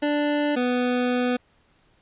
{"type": "tone pair in turn", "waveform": "25% pulse", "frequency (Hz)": [293.7, 247.8], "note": ["D4", "B3"], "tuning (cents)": [0, 6], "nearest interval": "minor third", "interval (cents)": 294, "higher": "first", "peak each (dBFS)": -17, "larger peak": "neither", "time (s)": [[0.02, 0.56], [0.56, 1.37]], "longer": "second", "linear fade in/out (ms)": 10, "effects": ["pink hiss -62 dBFS RMS until 2.01 s", "resampled to 8000 Hz"]}